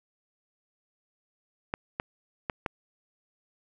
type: clicks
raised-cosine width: 0.5 ms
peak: -14 dBFS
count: 4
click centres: 1.739 / 1.999 / 2.498 / 2.662 s
effects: none